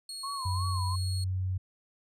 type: tone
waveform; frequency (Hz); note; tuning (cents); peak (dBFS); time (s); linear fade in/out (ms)
30% pulse; 4312; C#8; -49; -35; 0.09-1.24; 2
type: tone with vibrato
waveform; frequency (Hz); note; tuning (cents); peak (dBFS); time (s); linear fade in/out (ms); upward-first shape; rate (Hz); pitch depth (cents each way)
sine; 1054; C6; +12; -34; 0.23-0.96; 10; sine; 2.8; 120
type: tone with pitch glide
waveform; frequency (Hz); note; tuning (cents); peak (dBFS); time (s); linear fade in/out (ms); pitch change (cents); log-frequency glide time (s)
sine; 92 to 93.12; F#2 to F#2; -9 to +12; -28; 0.45-1.58; 10; +21; 0.98-1.15
effects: resampled to 32000 Hz